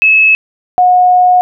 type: tone pair in turn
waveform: sine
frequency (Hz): 2591 / 725.8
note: E7 / F#5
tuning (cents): -30 / -34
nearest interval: octave + minor seventh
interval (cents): 2204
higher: first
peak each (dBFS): -4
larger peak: neither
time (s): 0.02-0.35 / 0.78-1.41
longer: second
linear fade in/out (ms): 0
effects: none